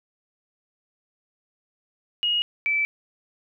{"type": "tone pair in turn", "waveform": "sine", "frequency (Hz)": [2879, 2317], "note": ["F#7", "D7"], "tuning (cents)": [-48, -24], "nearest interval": "major third", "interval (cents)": 376, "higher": "first", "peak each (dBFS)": -20, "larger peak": "neither", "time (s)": [[2.23, 2.42], [2.66, 2.85]], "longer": "neither", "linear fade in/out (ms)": 0, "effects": []}